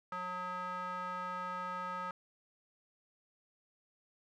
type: tone with band-pass filter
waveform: square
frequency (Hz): 181.4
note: F#3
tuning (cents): -34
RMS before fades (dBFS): -40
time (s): 0.12-2.11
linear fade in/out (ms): 2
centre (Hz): 1200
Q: 4.2
effects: none

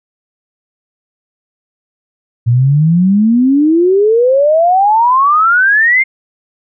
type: exponential sweep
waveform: sine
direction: up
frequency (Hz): 114.8 to 2146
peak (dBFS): -6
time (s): 2.46-6.04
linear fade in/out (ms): 20
effects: none

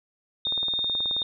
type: tone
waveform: sine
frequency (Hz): 3663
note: A#7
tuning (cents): -31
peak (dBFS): -24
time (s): 0.45-1.23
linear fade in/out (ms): 2
type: click train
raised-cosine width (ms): 1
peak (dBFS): -25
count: 15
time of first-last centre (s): 0.47-1.219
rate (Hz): 18.7
effects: none

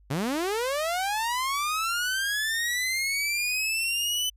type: linear sweep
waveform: sawtooth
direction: up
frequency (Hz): 124.3 to 3027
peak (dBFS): -22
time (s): 0.1-4.3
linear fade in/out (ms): 10
effects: added 50 Hz sine -54 dBFS peak until 4.36 s + resampled to 32000 Hz

